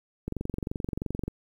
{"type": "click train", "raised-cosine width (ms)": 3, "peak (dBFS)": -18, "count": 24, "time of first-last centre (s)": [0.28, 1.28], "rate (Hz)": 23, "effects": ["9-bit"]}